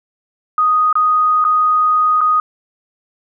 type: tone with dropouts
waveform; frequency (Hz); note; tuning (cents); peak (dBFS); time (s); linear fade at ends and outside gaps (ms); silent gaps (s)
sine; 1244.5; D#6; 0; -10; 0.58-2.4; 2; 0.928-0.954 / 1.442-1.449 / 2.208-2.213
effects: none